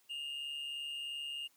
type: tone with amplitude modulation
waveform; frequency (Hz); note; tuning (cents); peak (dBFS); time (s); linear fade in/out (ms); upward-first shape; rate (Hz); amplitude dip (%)
triangle; 2826; F7; +20; -35; 0.09-1.48; 20; sine; 143; 50
effects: white hiss -70 dBFS RMS until 1.56 s + high-pass 100 Hz 12 dB/octave